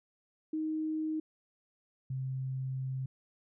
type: tone pair in turn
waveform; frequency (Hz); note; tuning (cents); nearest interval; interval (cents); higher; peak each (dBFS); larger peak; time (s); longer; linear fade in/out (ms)
sine; 312.9 / 131.56; D#4 / C3; +10 / +10; octave + minor third; 1500; first; -31 / -33; first; 0.53-1.2 / 2.1-3.06; second; 5
effects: none